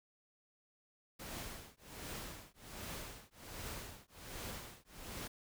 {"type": "noise with tremolo", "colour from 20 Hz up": "pink", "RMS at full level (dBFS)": -44, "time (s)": [1.19, 5.28], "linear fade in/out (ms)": 10, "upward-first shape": "triangle", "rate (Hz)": 1.3, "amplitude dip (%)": 100, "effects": []}